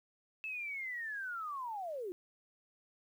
sine linear sweep, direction down, 2637 to 338.7 Hz, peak -38 dBFS, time 0.44-2.12 s, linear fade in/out 0 ms, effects 11-bit

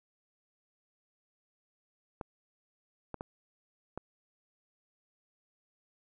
clicks, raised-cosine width 1 ms, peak -24 dBFS, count 4, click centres 2.212 / 3.143 / 3.209 / 3.976 s, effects none

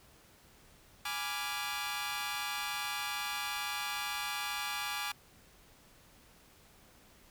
15% pulse chord, G# diminished seventh, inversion none, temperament equal, 830.6 / 987.8 / 1174.7 / 1396.9 Hz, G#5 / B5 / D6 / F6, 0 / 0 / 0 / 0 cents, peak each -33 / -38 / -33 / -36 dBFS, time 1.05-5.12 s, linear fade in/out 5 ms, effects pink hiss -61 dBFS RMS until 7.3 s

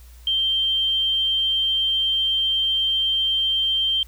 sine tone, 3146 Hz, G7, 6 cents sharp, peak -18 dBFS, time 0.27-4.03 s, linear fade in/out 2 ms, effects added 60 Hz sine -42 dBFS peak until 4.07 s + white hiss -54 dBFS RMS until 4.07 s

